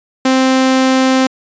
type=tone; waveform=sawtooth; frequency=261.6 Hz; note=C4; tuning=in tune; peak=-5 dBFS; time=0.25-1.27 s; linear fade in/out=5 ms; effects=resampled to 16000 Hz